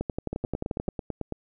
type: two click trains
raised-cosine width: 2 ms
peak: -15 / -17 dBFS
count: 11 / 10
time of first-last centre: 0.01-0.887 / 0.33-1.323 s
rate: 11.4 / 9.06 Hz
effects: none